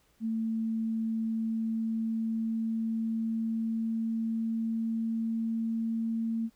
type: tone with pitch glide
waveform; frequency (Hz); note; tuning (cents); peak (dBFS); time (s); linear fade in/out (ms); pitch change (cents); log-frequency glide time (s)
sine; 223.8 to 226.7; A3 to A#3; +30 to -48; -28; 0.2-6.5; 50; +22; 1.23-6.3
effects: pink hiss -68 dBFS RMS until 6.55 s